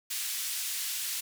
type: band-pass noise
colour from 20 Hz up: white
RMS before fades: -34 dBFS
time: 0.1-1.21 s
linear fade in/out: 10 ms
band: 2200 to 15000 Hz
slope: 12 dB/octave
effects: none